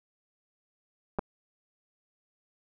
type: clicks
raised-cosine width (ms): 1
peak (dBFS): -16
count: 2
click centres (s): 1.187 / 1.192
effects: none